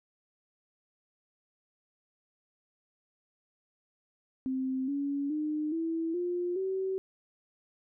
sine tone with pitch steps, 261.6 / 282 / 304 / 327.7 / 353.3 / 380.8 Hz, C4 / C#4 / D#4 / E4 / F4 / F#4, 0 / +30 / -40 / -10 / +20 / +50 cents, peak -29 dBFS, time 4.46-6.98 s, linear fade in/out 0 ms, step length 420 ms, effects none

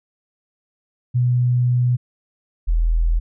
sine tone pair in turn, 123.47 / 41.2 Hz, B2 / E1, 0 / 0 cents, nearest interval octave + perfect fifth, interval 1900 cents, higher first, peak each -14 dBFS, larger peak neither, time 1.14-1.97 / 2.67-3.2 s, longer first, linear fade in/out 20 ms, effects none

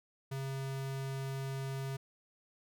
square tone, 135.1 Hz, C#3, 44 cents flat, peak -37 dBFS, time 0.31-1.97 s, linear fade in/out 10 ms, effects none

